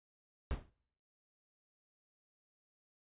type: noise with exponential decay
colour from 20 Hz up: brown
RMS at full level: -32 dBFS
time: 0.51-0.7 s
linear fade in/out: 0 ms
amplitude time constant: 40 ms
effects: noise-tail reverb RT60 0.7 s tail -26 dB re dry + resampled to 8000 Hz